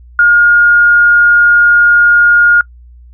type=tone; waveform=sine; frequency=1424 Hz; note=F6; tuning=33 cents sharp; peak=-3 dBFS; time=0.19-2.61 s; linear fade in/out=2 ms; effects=noise-tail reverb RT60 0.1 s tail -25 dB re dry + added 60 Hz sine -34 dBFS peak until 3.13 s